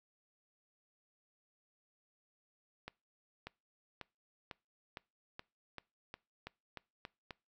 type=accelerating click train; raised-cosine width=0.3 ms; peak=-28 dBFS; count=12; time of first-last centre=2.88-7.308 s; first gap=590 ms; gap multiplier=0.92; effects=noise-tail reverb RT60 0.3 s tail -24 dB re dry